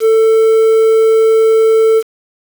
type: tone with quantisation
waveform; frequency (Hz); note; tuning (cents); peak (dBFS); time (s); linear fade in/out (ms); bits
triangle; 444.9; A4; +19; -4; 0-2.03; 50; 5
effects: none